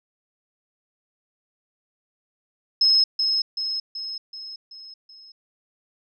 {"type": "tone with echo", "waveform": "sine", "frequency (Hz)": 5170, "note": "E8", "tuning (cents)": -34, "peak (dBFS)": -14, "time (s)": [2.81, 3.04], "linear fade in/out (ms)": 5, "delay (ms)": 380, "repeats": 6, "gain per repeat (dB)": -5, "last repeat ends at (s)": 5.32, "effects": []}